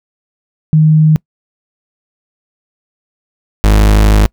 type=tone pair in turn; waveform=sine / 40% pulse; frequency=155.56 / 52.18 Hz; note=D#3 / G#1; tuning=0 / +9 cents; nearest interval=octave + perfect fifth; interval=1891 cents; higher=first; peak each=-4 dBFS; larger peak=neither; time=0.73-1.16 / 3.64-4.26 s; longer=second; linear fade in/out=0 ms; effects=noise-tail reverb RT60 0.1 s tail -26 dB re dry